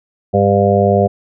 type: harmonic tone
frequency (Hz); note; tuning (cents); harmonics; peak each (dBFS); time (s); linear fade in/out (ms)
100; G2; +35; 1 / 2 / 4 / 5 / 6 / 7; -16 / -16 / -16 / -16 / -16 / -16; 0.33-1.08; 20
effects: none